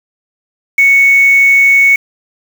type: tone with quantisation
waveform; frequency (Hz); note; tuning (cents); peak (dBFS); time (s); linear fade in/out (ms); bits
sine; 2217; C#7; 0; -4; 0.78-1.96; 5; 4
effects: none